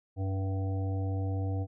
harmonic tone with a mistuned harmonic, 96 Hz, G2, 36 cents flat, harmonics 1 / 3 / 5 / 7 / 8, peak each -29 / -39 / -43 / -46 / -47 dBFS, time 0.16-1.67 s, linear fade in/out 50 ms, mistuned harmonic 5, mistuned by +16 cents, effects none

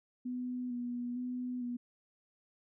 sine tone with vibrato, 246.1 Hz, B3, 6 cents flat, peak -35 dBFS, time 0.25-1.77 s, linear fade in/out 10 ms, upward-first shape square, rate 1.1 Hz, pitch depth 22 cents each way, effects none

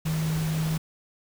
sine tone in noise, 158.2 Hz, D#3, 29 cents sharp, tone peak -24 dBFS, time 0.05-0.78 s, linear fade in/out 10 ms, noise pink, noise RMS -36 dBFS, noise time 0.05-0.78 s, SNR +9 dB, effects none

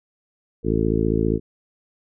harmonic tone, 55 Hz, A1, in tune, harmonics 1 / 2 / 3 / 4 / 5 / 6 / 7 / 8, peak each -26 / -26 / -26 / -26 / -26 / -26 / -26 / -26 dBFS, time 0.63-1.4 s, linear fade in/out 50 ms, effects none

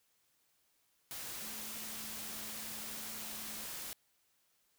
sine tone in noise, 217.3 Hz, A3, 21 cents flat, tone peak -55 dBFS, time 1.42-3.64 s, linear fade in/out 0 ms, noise white, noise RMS -44 dBFS, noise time 1.11-3.93 s, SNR -14 dB, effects white hiss -75 dBFS RMS until 4.78 s

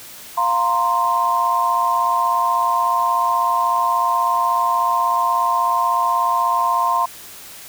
sine chord, F suspended fourth, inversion none, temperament just, 698.5 / 931.3 / 1047.7 Hz, F5 / Bb5 / C6, 0 / -2 / +2 cents, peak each -23 / -20 / -17 dBFS, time 0.37-7.06 s, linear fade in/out 10 ms, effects white hiss -38 dBFS RMS until 7.68 s

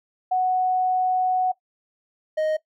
sine / triangle tone pair in turn, 740 / 622.3 Hz, F#5 / D#5, 0 / 0 cents, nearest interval minor third, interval 300 cents, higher first, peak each -18 dBFS, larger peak neither, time 0.31-1.52 / 2.37-2.57 s, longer first, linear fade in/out 10 ms, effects noise-tail reverb RT60 0.1 s tail -18 dB re dry

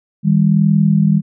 sine tone pair together, 158.74 / 200 Hz, D#3 / G3, +35 / +35 cents, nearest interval major third, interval 400 cents, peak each -12 dBFS, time 0.23-1.22 s, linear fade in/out 50 ms, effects none

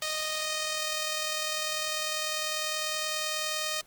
5% pulse tone with amplitude modulation, 620 Hz, D#5, 6 cents flat, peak -17 dBFS, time 0.02-3.81 s, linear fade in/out 2 ms, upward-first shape sine, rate 40.1 Hz, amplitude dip 30%, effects pink hiss -60 dBFS RMS until 3.86 s + Opus 24 kbps

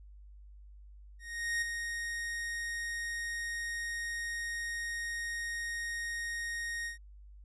45% pulse tone with ADSR envelope, 1864 Hz, A#6, 1 cent flat, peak -29 dBFS, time 1.19-6.98 s, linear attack 430 ms, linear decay 8 ms, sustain -6 dB, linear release 120 ms, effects added 50 Hz sine -50 dBFS peak until 7.44 s + resampled to 24000 Hz

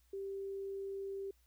sine tone, 392 Hz, G4, in tune, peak -39 dBFS, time 0.13-1.31 s, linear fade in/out 5 ms, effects added 60 Hz sine -68 dBFS peak until 1.46 s + white hiss -75 dBFS RMS until 1.46 s

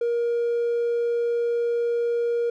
triangle tone, 472 Hz, A#4, 22 cents sharp, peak -18 dBFS, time 0.01-2.5 s, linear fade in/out 5 ms, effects tanh soft clip ceiling -16 dBFS

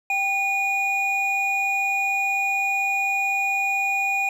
triangle tone pair together, 784.4 / 2449 Hz, G5 / D#7, +1 / -28 cents, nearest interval octave + minor sixth, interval 1971 cents, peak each -24 / -20 dBFS, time 0.1-4.29 s, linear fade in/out 2 ms, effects none

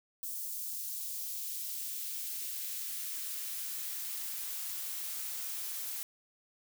blue noise with high-pass filter sweep, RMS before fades -39 dBFS, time 0.23-6.03 s, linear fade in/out 0 ms, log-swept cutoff 6500 to 330 Hz, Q 0.76, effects none

